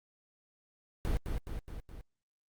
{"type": "noise with echo", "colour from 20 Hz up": "brown", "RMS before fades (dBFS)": -30, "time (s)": [1.05, 1.17], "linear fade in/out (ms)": 0, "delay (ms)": 210, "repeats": 4, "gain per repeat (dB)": -4, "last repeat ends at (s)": 2.01, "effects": ["Opus 48 kbps"]}